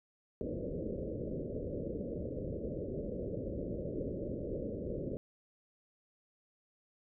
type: low-pass noise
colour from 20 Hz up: white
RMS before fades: -39 dBFS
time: 0.41-5.17 s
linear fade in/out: 0 ms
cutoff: 580 Hz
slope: 96 dB/octave
effects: none